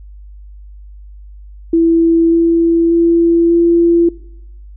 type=tone with pitch steps; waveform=sine; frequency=331.6 / 334.3 / 337 / 339.7 Hz; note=E4 / E4 / E4 / F4; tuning=+10 / +24 / +38 / -48 cents; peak=-7 dBFS; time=1.73-4.09 s; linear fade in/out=5 ms; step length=590 ms; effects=noise-tail reverb RT60 0.9 s tail -21 dB re dry + added 50 Hz sine -32 dBFS peak until 4.76 s